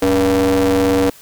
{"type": "ring-modulated tone", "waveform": "45% pulse", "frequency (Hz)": 98, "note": "G2", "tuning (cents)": 0, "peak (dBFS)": -9, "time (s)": [0.02, 1.1], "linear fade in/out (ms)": 5, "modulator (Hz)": 381, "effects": ["white hiss -43 dBFS RMS until 1.21 s"]}